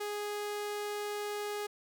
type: tone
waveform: sawtooth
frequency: 414.6 Hz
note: G#4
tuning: 3 cents flat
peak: -31 dBFS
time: 0-1.67 s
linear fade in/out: 10 ms
effects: none